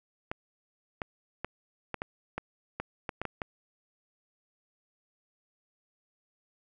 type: clicks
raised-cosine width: 0.5 ms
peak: -18 dBFS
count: 11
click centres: 0.315 / 1.018 / 1.446 / 1.943 / 2.019 / 2.38 / 2.8 / 3.092 / 3.216 / 3.253 / 3.418 s
effects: none